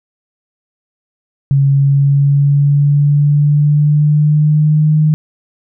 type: tone with pitch glide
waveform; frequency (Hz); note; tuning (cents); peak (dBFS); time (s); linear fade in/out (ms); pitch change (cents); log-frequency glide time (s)
sine; 138.59 to 153.78; C#3 to D#3; 0 to -20; -7; 1.51-5.14; 0; +180; 1.68-4.98
effects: none